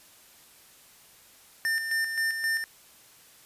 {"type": "tone with tremolo", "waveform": "square", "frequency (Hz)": 1800, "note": "A6", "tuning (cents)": 39, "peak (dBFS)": -25, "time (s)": [1.65, 2.64], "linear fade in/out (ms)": 0, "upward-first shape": "square", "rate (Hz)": 3.8, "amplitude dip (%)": 50, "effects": ["white hiss -55 dBFS RMS until 3.45 s", "resampled to 32000 Hz"]}